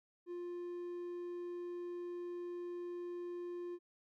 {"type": "tone", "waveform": "triangle", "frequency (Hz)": 351.1, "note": "F4", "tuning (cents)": 9, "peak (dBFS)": -39, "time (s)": [0.26, 3.79], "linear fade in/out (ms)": 50, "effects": []}